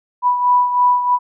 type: beating tone pair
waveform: sine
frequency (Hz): 985 / 988.1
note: B5 / B5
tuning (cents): -5 / +1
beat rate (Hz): 3.1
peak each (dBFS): -12 / -19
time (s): 0.22-1.19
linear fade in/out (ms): 50
effects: none